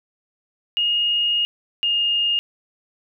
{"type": "tone pair in turn", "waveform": "sine", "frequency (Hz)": [2857, 2836], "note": ["F7", "F7"], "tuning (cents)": [39, 26], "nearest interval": "unison", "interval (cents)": 13, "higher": "first", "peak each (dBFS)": -17, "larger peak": "neither", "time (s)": [[0.77, 1.45], [1.83, 2.39]], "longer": "first", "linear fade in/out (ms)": 0, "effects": []}